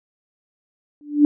sine tone with exponential growth, 293.7 Hz, D4, in tune, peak -6 dBFS, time 1.01-1.25 s, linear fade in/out 1 ms, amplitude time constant 51 ms, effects none

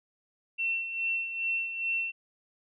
sine tone with tremolo, 2703 Hz, E7, 43 cents sharp, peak -26 dBFS, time 0.58-2.12 s, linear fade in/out 20 ms, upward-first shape sine, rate 2.4 Hz, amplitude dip 60%, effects none

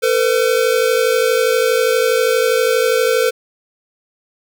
square tone pair together, 452.6 / 505 Hz, A4 / B4, +49 / +39 cents, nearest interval major second, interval 190 cents, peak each -16 dBFS, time 0.02-3.31 s, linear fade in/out 20 ms, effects none

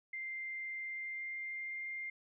sine tone with pitch glide, 2093 to 2108 Hz, C7 to C7, 0 to +12 cents, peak -39 dBFS, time 0.13-2.1 s, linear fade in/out 5 ms, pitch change +12 cents, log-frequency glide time 0.79-1.87 s, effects none

